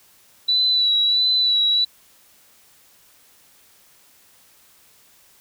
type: tone with vibrato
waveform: sine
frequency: 3951 Hz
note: B7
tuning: in tune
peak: -15 dBFS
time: 0.48-1.85 s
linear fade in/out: 10 ms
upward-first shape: sine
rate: 1.5 Hz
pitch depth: 31 cents each way
effects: white hiss -54 dBFS RMS until 5.4 s